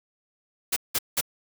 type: noise bursts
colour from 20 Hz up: white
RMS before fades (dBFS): -24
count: 3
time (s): 0.72-1.212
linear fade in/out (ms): 10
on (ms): 44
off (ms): 180
effects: none